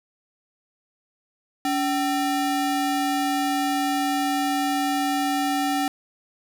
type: ring-modulated tone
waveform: square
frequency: 526 Hz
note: C5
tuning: 9 cents sharp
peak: -19 dBFS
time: 1.65-5.88 s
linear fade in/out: 2 ms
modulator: 242 Hz
effects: none